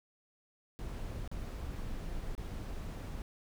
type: noise with dropouts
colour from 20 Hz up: brown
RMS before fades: -40 dBFS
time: 0.79-3.22 s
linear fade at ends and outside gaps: 0 ms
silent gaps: 1.276-1.315 / 2.351-2.378 s
effects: none